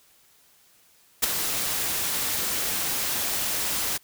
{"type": "noise with ADSR envelope", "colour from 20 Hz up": "white", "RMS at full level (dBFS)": -18, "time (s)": [1.22, 3.98], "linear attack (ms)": 18, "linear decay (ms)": 11, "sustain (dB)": -9, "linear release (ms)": 15, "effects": ["white hiss -59 dBFS RMS until 4.03 s"]}